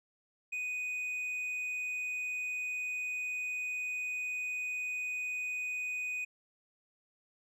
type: tone with hard clipping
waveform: sine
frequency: 2489 Hz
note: D#7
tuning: in tune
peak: -35 dBFS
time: 0.52-6.25 s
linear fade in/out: 10 ms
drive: 3 dB
effects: none